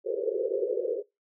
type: band-pass noise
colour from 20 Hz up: white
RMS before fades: -29 dBFS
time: 0.04-1.03 s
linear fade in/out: 50 ms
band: 370 to 530 Hz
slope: 96 dB/octave
effects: noise-tail reverb RT60 0.2 s tail -21 dB re dry